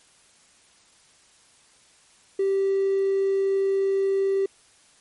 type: tone with hard clipping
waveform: triangle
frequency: 390 Hz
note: G4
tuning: 9 cents flat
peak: -20 dBFS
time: 2.39-4.46 s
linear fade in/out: 5 ms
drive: 4 dB
effects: white hiss -57 dBFS RMS until 5 s + MP3 48 kbps